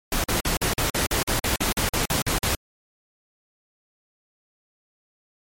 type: noise bursts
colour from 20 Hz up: pink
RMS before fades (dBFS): -23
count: 15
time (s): 0.12-2.55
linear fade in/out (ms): 2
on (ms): 120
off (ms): 45
effects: MP3 64 kbps